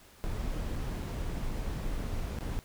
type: noise with dropouts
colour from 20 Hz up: brown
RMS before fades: -34 dBFS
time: 0.24-2.59 s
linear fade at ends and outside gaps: 0 ms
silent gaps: 0.757-0.762 / 1.023-1.028 / 2.387-2.408 s
effects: pink hiss -57 dBFS RMS until 2.64 s